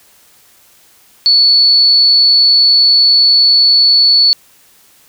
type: tone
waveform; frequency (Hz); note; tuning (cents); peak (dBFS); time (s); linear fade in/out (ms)
sine; 4435; C#8; 0; -5; 1.26-4.33; 0
effects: white hiss -47 dBFS RMS until 5.08 s